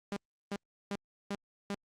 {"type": "tone bursts", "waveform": "sawtooth", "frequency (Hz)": 200.9, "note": "G3", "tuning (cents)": 43, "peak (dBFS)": -30, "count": 5, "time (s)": [0.12, 1.745], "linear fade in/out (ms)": 2, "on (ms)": 45, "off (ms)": 350, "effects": ["low-pass 8000 Hz 12 dB/octave", "Opus 48 kbps"]}